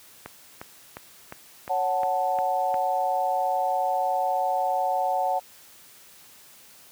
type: click train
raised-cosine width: 0.5 ms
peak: -21 dBFS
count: 8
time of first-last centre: 0.26-2.742 s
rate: 2.82 Hz
type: chord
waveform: sine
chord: F# minor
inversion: second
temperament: equal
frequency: 554.4 / 740 / 880 Hz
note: C#5 / F#5 / A5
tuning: 0 / 0 / 0 cents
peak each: -29 / -24 / -28 dBFS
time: 1.69-5.4 s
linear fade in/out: 20 ms
effects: white hiss -51 dBFS RMS until 6.91 s + high-pass 60 Hz 12 dB/octave